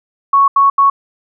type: tone bursts at uneven times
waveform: sine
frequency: 1108.7 Hz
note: C#6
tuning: in tune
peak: -6 dBFS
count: 3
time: 0.33-0.48 / 0.56-0.7 / 0.78-0.9 s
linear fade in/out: 5 ms
effects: none